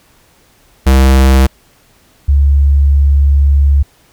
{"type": "tone pair in turn", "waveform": ["square", "sine"], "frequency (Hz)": [66.2, 70.38], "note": ["C2", "C#2"], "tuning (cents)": [21, 27], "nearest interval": "minor second", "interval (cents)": 106, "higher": "second", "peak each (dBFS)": -5, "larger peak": "neither", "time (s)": [[0.86, 1.47], [2.28, 3.83]], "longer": "second", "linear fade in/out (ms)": 10, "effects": ["pink hiss -49 dBFS RMS until 4.12 s"]}